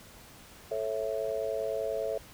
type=chord; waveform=sine; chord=A major; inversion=none; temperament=just; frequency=440 / 550 / 660 Hz; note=A4 / C#5 / E5; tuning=0 / -14 / +2 cents; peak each=-34 dBFS; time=0.71-2.18 s; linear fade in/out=5 ms; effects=pink hiss -52 dBFS RMS until 2.33 s